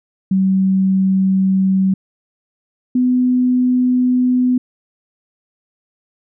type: tone pair in turn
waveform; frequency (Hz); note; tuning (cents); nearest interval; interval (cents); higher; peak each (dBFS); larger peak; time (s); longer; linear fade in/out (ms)
sine; 190.7 / 250.9; G3 / B3; -47 / +28; perfect fourth; 475; second; -11; neither; 0.31-1.94 / 2.95-4.58; neither; 5
effects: none